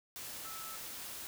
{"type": "tone in noise", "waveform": "sine", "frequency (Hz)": 1310, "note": "E6", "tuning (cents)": -11, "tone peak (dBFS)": -48, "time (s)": [0.45, 0.76], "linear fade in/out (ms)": 0, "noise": "white", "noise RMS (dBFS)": -45, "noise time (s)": [0.16, 1.27], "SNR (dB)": -6, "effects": []}